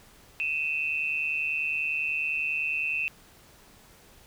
sine tone pair together, 2527 / 2677 Hz, D#7 / E7, +26 / +26 cents, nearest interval minor second, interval 100 cents, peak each -29 / -29 dBFS, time 0.4-3.08 s, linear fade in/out 0 ms, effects pink hiss -55 dBFS RMS until 4.26 s

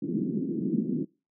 white band-pass noise, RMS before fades -29 dBFS, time 0.02-1.05 s, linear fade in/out 10 ms, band 160 to 340 Hz, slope 48 dB/octave, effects noise-tail reverb RT60 0.3 s tail -24 dB re dry

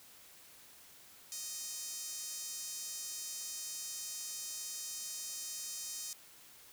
sawtooth tone with high-pass filter, 622.3 Hz, D#5, in tune, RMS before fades -43 dBFS, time 1.32-6.13 s, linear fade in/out 0 ms, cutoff 6300 Hz, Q 2.1, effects white hiss -58 dBFS RMS until 6.72 s

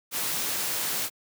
white noise, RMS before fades -29 dBFS, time 0.11-1.1 s, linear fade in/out 50 ms, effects high-pass 100 Hz 12 dB/octave

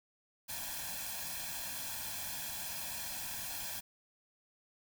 white noise with comb filter, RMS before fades -41 dBFS, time 0.48-3.81 s, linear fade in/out 20 ms, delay 1.2 ms, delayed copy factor +0.8, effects none

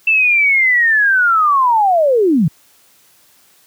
sine linear sweep, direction down, 2672 to 138.59 Hz, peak -9 dBFS, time 0.07-2.48 s, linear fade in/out 5 ms, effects white hiss -51 dBFS RMS until 3.66 s + high-pass 80 Hz 12 dB/octave

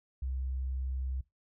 sine tone, 65.1 Hz, C2, 8 cents flat, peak -32 dBFS, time 0.22-1.21 s, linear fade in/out 5 ms, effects noise-tail reverb RT60 0.2 s tail -21 dB re dry

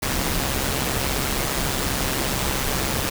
pink noise with amplitude modulation, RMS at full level -21 dBFS, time 0.02-3.1 s, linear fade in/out 10 ms, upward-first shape sine, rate 135 Hz, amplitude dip 60%, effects none

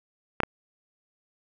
clicks, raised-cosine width 0.5 ms, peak -7 dBFS, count 2, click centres 0.403 / 0.434 s, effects none

